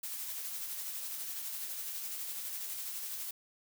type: noise with tremolo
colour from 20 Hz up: blue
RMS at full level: -39 dBFS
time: 0.03-3.31 s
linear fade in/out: 5 ms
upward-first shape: sine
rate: 12 Hz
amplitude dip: 30%
effects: none